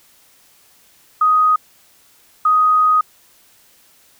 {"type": "tone bursts at uneven times", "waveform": "sine", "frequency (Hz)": 1250, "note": "D#6", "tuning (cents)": 8, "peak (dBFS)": -10, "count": 2, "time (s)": [[1.21, 1.56], [2.45, 3.01]], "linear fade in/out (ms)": 5, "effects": ["white hiss -52 dBFS RMS until 4.19 s"]}